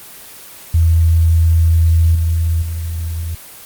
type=tone with level steps; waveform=sine; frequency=82.41 Hz; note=E2; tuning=in tune; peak=-8 / -12 / -18 dBFS; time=0.74-3.35 s; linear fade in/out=5 ms; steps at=2.15 / 2.62 s; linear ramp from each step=2 ms; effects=white hiss -36 dBFS RMS until 3.65 s + Opus 24 kbps